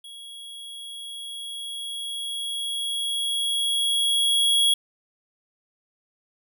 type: tone with level ramp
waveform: square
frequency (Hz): 3322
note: G#7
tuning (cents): 0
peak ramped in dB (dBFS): -40 to -17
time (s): 0.04-4.74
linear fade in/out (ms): 5
effects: none